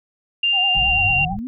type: tone with pitch glide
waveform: sine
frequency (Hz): 2794 to 2768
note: F7 to F7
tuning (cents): 0 to -16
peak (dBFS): -15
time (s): 0.43-1.25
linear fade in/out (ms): 5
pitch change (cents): -16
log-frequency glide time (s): 0.78-1.03
type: tone with vibrato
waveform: sine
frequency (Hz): 759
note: F#5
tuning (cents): +44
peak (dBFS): -24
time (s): 0.52-1.37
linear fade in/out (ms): 50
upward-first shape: sine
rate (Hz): 9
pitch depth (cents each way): 83
type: low-pass noise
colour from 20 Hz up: pink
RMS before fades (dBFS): -30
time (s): 0.75-1.39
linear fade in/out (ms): 0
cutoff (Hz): 180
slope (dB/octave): 48
type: exponential sweep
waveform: sine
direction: up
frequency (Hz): 48.4 to 265.3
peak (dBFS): -25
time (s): 0.77-1.47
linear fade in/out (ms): 0
effects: none